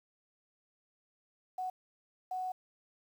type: tone bursts at uneven times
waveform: sine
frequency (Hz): 741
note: F#5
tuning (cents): +2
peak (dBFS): -34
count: 2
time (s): 1.58-1.7 / 2.31-2.52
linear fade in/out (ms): 5
effects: 10-bit